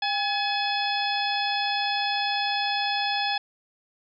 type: harmonic tone with a mistuned harmonic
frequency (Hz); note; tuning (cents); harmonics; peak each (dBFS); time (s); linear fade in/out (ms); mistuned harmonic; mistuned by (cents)
850; G#5; +40; 1 / 2 / 3 / 4 / 5 / 6; -27 / -32 / -32 / -30 / -36 / -33; 0.02-3.38; 5; 1; -92
effects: none